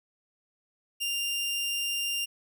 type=tone; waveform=sawtooth; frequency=2794 Hz; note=F7; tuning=in tune; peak=-25 dBFS; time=1-2.26 s; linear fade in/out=20 ms; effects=none